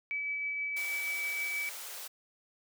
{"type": "tone with tremolo", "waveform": "sine", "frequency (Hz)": 2294, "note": "D7", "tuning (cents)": -41, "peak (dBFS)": -31, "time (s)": [0.11, 1.69], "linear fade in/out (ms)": 0, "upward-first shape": "triangle", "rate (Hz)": 6.3, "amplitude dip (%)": 25}
{"type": "high-pass noise", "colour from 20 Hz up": "white", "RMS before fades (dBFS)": -43, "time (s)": [0.76, 2.08], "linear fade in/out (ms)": 10, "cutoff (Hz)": 430, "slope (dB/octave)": 24}
{"effects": []}